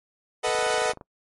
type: chord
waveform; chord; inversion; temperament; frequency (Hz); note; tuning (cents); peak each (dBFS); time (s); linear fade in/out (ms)
sawtooth; B dominant seventh; third; equal; 440 / 493.9 / 622.3 / 740; A4 / B4 / D#5 / F#5; 0 / 0 / 0 / 0; -24; 0.43-0.93; 20
type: noise with exponential decay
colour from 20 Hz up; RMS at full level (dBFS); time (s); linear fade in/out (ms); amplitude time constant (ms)
pink; -36; 0.47-0.58; 0; 22
type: click train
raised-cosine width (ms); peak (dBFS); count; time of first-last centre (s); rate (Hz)
1; -27; 13; 0.55-1.012; 26
effects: noise-tail reverb RT60 0.1 s tail -24 dB re dry + MP3 48 kbps